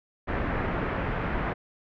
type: low-pass noise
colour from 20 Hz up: pink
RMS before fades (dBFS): -29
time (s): 0.27-1.54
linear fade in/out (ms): 20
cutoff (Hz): 2100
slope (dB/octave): 24
effects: none